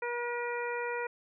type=harmonic tone; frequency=479.8 Hz; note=A#4; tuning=50 cents sharp; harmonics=1 / 2 / 3 / 4 / 5; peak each=-35 / -38 / -40 / -41 / -42 dBFS; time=0.02-1.07 s; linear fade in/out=5 ms; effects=none